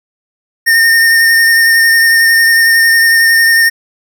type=tone with vibrato; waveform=square; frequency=1826 Hz; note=A#6; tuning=36 cents flat; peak=-6 dBFS; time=0.66-3.7 s; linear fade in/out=20 ms; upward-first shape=sine; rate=11 Hz; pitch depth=18 cents each way; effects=none